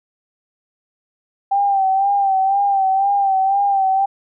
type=tone with vibrato; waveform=sine; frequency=784 Hz; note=G5; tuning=in tune; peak=-13 dBFS; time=1.51-4.06 s; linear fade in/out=10 ms; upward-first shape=sine; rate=2 Hz; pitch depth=49 cents each way; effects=none